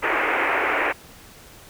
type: band-pass noise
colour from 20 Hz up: white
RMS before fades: -22 dBFS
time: 0.02-0.93 s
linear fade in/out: 20 ms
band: 300 to 2400 Hz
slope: 48 dB/octave
effects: pink hiss -46 dBFS RMS until 1.69 s